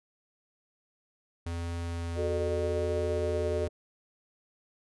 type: tone with vibrato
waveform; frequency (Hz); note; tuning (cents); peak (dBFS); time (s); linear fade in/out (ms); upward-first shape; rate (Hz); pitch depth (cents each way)
square; 84.7; E2; +48; -33; 1.46-3.68; 5; triangle; 0.85; 10
type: chord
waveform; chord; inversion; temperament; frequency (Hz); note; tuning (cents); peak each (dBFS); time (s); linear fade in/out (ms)
sine; D major; first; equal with one note detuned; 370 / 440 / 601.1; F#4 / A4 / D5; 0 / 0 / +40; -34 / -32 / -33; 2.15-3.69; 50
effects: resampled to 24000 Hz